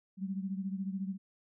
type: beating tone pair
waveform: sine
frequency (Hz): 190 / 204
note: F#3 / G#3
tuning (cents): +46 / -31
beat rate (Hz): 14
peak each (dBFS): -35 / -40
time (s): 0.17-1.18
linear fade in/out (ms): 50
effects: none